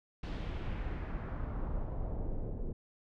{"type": "noise with low-pass filter sweep", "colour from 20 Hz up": "brown", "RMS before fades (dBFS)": -37, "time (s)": [0.23, 2.73], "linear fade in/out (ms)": 5, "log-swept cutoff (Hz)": [4100, 410], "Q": 1.4, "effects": []}